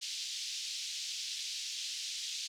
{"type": "band-pass noise", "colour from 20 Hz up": "white", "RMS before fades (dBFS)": -40, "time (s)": [0.01, 2.48], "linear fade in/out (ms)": 20, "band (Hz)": [3000, 5900], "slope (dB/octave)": 24, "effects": []}